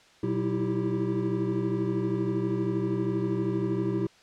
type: tone cluster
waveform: triangle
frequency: 121.8 / 187.9 / 322.3 / 334.9 / 392 Hz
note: B2 / F#3 / E4 / E4 / G4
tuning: -24 / +27 / -39 / +27 / 0 cents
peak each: -30 dBFS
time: 0.23-4.07 s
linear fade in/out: 5 ms
effects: white hiss -57 dBFS RMS until 4.22 s + low-pass 5000 Hz 12 dB/octave